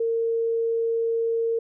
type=tone; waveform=sine; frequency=458.1 Hz; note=A#4; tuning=30 cents flat; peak=-21 dBFS; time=0-1.59 s; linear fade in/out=5 ms; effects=none

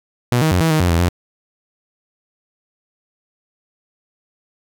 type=tone with pitch steps; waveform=sawtooth; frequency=122 / 158 / 90.2 / 162.4 / 156 / 88.5 / 83.8 / 88 Hz; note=B2 / D#3 / F#2 / E3 / D#3 / F2 / E2 / F2; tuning=-21 / +27 / -44 / -26 / +5 / +23 / +29 / +14 cents; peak=-9 dBFS; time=0.32-1.088 s; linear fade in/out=0 ms; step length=96 ms; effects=none

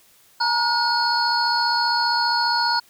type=tone cluster; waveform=sine; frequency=866 / 941 / 1441 / 4366 / 5050 Hz; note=A5 / A#5 / F#6 / C#8 / D#8; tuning=-28 / +16 / -46 / -27 / +25 cents; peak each=-30 / -21 / -24 / -22 / -29 dBFS; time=0.4-2.8 s; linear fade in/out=10 ms; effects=tanh soft clip ceiling -8 dBFS + white hiss -55 dBFS RMS until 2.89 s

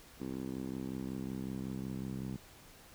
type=tone with band-pass filter sweep; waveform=10% pulse; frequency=65.41 Hz; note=C2; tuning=in tune; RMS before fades=-40 dBFS; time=0.2-2.37 s; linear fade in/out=10 ms; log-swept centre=280 to 170 Hz; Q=1.6; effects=pink hiss -57 dBFS RMS until 2.94 s

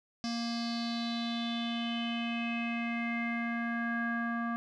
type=tone with low-pass filter sweep; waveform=square; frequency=233.7 Hz; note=A#3; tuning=5 cents sharp; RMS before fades=-34 dBFS; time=0.24-4.56 s; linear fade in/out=0 ms; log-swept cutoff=5200 to 1400 Hz; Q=6.4; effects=none

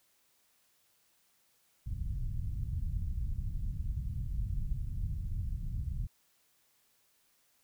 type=low-pass noise; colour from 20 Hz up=pink; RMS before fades=-35 dBFS; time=1.86-6.07 s; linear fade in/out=10 ms; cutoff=130 Hz; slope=24 dB/octave; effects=white hiss -71 dBFS RMS until 7.63 s

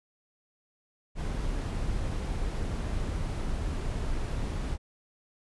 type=noise; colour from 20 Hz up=brown; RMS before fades=-31 dBFS; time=1.15-4.78 s; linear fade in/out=50 ms; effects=resampled to 24000 Hz

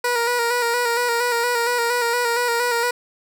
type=tone with vibrato; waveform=15% pulse; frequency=477.6 Hz; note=A#4; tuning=42 cents sharp; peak=-12 dBFS; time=0.04-2.91 s; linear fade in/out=5 ms; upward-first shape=square; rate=4.3 Hz; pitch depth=35 cents each way; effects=none

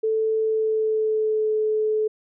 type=tone with pitch glide; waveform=sine; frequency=440 to 431.4 Hz; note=A4 to A4; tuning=0 to -34 cents; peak=-19 dBFS; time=0.03-2.08 s; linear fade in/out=10 ms; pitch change=-34 cents; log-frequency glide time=0.39-1.54 s; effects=none

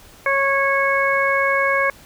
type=harmonic tone; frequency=550 Hz; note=C#5; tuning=14 cents flat; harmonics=1 / 2 / 3 / 4; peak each=-21 / -21 / -21 / -21 dBFS; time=0.26-1.9 s; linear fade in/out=2 ms; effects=pink hiss -46 dBFS RMS until 2.05 s

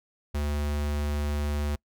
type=tone; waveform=square; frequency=73.4 Hz; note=D2; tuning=in tune; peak=-27 dBFS; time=0.34-1.76 s; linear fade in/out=10 ms; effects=noise-tail reverb RT60 0.1 s tail -26 dB re dry

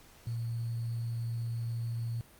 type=tone with sample-and-hold; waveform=sine; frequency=116.54 Hz; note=A#2; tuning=in tune; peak=-32 dBFS; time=0.27-2.21 s; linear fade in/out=0 ms; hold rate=4410 Hz; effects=pink hiss -58 dBFS RMS until 2.39 s + Opus 48 kbps

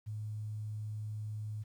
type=tone with quantisation; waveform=sine; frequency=106.8 Hz; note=G#2; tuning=49 cents sharp; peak=-37 dBFS; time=0.06-1.64 s; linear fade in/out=20 ms; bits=11; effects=none

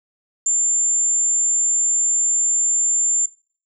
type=tone; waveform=sine; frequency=7240 Hz; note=A8; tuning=48 cents sharp; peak=-13 dBFS; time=0.46-3.26 s; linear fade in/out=5 ms; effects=noise-tail reverb RT60 0.5 s tail -26 dB re dry + tanh soft clip ceiling -14 dBFS

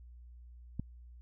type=click; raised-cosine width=5 ms; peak=-23 dBFS; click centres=0.796 s; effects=added 60 Hz sine -50 dBFS peak until 1.21 s

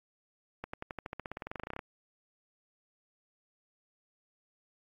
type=accelerating click train; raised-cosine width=0.5 ms; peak=-23 dBFS; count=22; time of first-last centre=0.64-1.792 s; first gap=95 ms; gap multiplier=0.94; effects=AAC 48 kbps

